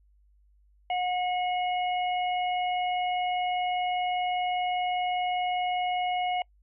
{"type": "harmonic tone", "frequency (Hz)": 725, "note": "F#5", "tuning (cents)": -35, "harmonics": [1, 3, 4], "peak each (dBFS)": [-26, -36, -38], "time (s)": [0.9, 6.42], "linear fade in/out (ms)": 2, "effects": ["noise-tail reverb RT60 0.1 s tail -26 dB re dry", "added 50 Hz sine -59 dBFS peak until 6.62 s"]}